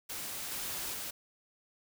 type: noise with level steps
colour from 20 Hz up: white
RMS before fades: -40 / -38 / -40 dBFS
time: 0.09-1.11 s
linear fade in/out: 10 ms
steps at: 0.51 / 0.93 s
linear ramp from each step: 10 ms
effects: none